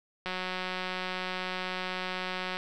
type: click train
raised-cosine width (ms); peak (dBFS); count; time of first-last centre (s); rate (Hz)
0.3; -18; 426; 0.26-2.57; 184
effects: none